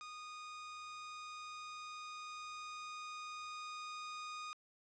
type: tone with level ramp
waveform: sawtooth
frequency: 1234 Hz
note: D#6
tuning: 15 cents flat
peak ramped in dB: -44 to -40 dBFS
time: 0.01-4.53 s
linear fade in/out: 0 ms
effects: resampled to 16000 Hz + 11-bit